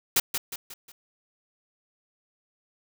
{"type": "noise with echo", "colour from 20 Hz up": "white", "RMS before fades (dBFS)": -21, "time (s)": [0.16, 0.2], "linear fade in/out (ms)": 5, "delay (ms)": 180, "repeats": 4, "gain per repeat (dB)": -7, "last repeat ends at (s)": 0.92, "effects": []}